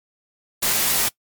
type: noise with comb filter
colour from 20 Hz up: white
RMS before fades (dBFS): -20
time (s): 0.62-1.09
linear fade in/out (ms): 10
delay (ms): 16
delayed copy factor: -0.5
effects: noise-tail reverb RT60 0.1 s tail -22 dB re dry + MP3 96 kbps